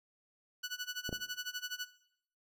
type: tone with tremolo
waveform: 15% pulse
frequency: 1480 Hz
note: F#6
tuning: in tune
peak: -29 dBFS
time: 0.63-1.87 s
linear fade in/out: 10 ms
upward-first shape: sine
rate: 12 Hz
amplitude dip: 95%
type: clicks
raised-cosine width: 2 ms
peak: -25 dBFS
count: 2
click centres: 1.092 / 1.128 s
effects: noise-tail reverb RT60 0.7 s tail -17 dB re dry